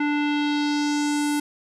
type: tone with low-pass filter sweep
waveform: square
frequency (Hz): 293.7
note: D4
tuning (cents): 0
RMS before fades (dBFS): -23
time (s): 0-1.4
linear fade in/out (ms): 5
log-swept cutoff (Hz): 2100 to 11000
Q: 2.1
effects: none